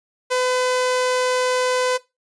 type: tone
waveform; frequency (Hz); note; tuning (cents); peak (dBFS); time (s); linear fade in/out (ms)
sawtooth; 505; B4; +39; -14; 0.3-1.98; 20
effects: noise-tail reverb RT60 0.2 s tail -17 dB re dry + resampled to 22050 Hz